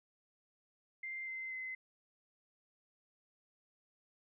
sine tone with pitch steps, 2093 / 2071 / 2050 Hz, C7 / C7 / C7, 0 / -18 / -36 cents, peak -40 dBFS, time 1.03-1.75 s, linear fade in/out 5 ms, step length 240 ms, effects none

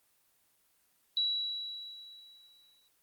sine tone with exponential decay, 3912 Hz, B7, 17 cents flat, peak -26 dBFS, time 1.17-2.88 s, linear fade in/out 1 ms, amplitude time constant 370 ms, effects white hiss -71 dBFS RMS until 3.02 s + Opus 24 kbps

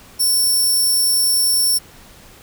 5% pulse tone, 5430 Hz, F8, 50 cents flat, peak -8 dBFS, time 0.19-1.79 s, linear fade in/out 20 ms, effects pink hiss -44 dBFS RMS until 2.42 s

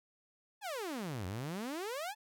sawtooth exponential two-way sweep, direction down then up, 891 to 87.31 to 891 Hz, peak -34 dBFS, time 0.61-2.15 s, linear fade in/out 50 ms, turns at 1.26 s, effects none

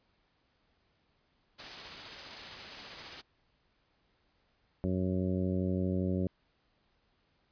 white noise with tremolo, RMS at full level -42 dBFS, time 1.58-3.22 s, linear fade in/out 20 ms, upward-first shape triangle, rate 15 Hz, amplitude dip 25%
harmonic tone, 92.5 Hz, F#2, in tune, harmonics 1 / 2 / 3 / 4 / 5 / 6 / 7, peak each -34 / -32 / -37 / -38 / -44 / -41 / -52 dBFS, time 4.84-6.27 s, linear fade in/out 0 ms
effects pink hiss -73 dBFS RMS until 7.51 s + resampled to 11025 Hz

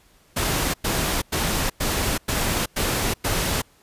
pink noise bursts, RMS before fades -23 dBFS, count 7, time 0.36-3.62 s, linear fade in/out 10 ms, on 380 ms, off 100 ms, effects pink hiss -57 dBFS RMS until 3.82 s + resampled to 32000 Hz

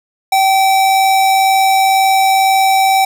square tone with amplitude modulation, 771 Hz, G5, 29 cents flat, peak -8 dBFS, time 0.32-3.05 s, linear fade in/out 5 ms, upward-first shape sine, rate 102 Hz, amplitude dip 25%, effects none

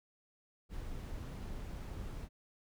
brown noise, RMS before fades -43 dBFS, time 0.69-2.29 s, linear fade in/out 50 ms, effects none

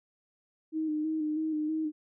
sine tone with vibrato, 310.2 Hz, D#4, 5 cents flat, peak -28 dBFS, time 0.72-1.92 s, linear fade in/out 50 ms, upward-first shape square, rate 3.1 Hz, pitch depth 29 cents each way, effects none

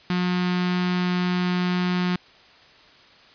sawtooth tone with notch filter, 179.8 Hz, F#3, 49 cents flat, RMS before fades -23 dBFS, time 0.1-2.16 s, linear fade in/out 2 ms, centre 530 Hz, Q 0.78, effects white hiss -51 dBFS RMS until 3.34 s + resampled to 11025 Hz

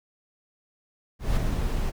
brown noise with ADSR envelope, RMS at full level -21 dBFS, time 1.19-1.92 s, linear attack 180 ms, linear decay 4 ms, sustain -5 dB, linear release 34 ms, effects none

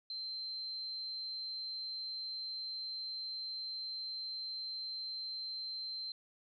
sine tone, 4116 Hz, C8, 29 cents flat, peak -39 dBFS, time 0.1-6.12 s, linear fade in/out 2 ms, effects none

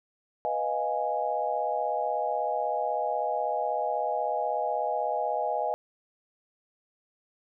sine chord, F half-diminished seventh, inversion second, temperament equal, 493.9 / 622.3 / 698.5 / 830.6 Hz, Cb5 / Eb5 / F5 / Ab5, 0 / 0 / 0 / 0 cents, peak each -34 / -31 / -32 / -30 dBFS, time 0.45-5.74 s, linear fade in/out 0 ms, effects none

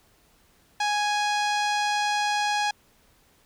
sawtooth tone with low-pass filter, 830.6 Hz, G#5, in tune, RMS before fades -25 dBFS, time 0.8-2.71 s, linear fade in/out 5 ms, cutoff 5500 Hz, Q 1.2, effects pink hiss -61 dBFS RMS until 3.45 s

